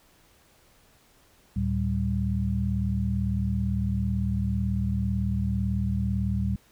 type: tone cluster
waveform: sine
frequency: 74.7 / 112.7 / 194.5 Hz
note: D2 / A2 / G3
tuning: +30 / +42 / -13 cents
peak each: -28 dBFS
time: 1.56-6.56 s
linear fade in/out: 5 ms
effects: pink hiss -60 dBFS RMS until 6.71 s